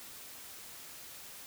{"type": "silence", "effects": ["white hiss -49 dBFS RMS until 1.46 s"]}